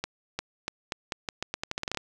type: accelerating click train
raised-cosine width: 0.2 ms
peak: -13 dBFS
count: 16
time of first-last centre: 0.04-1.973 s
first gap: 350 ms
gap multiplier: 0.83
effects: none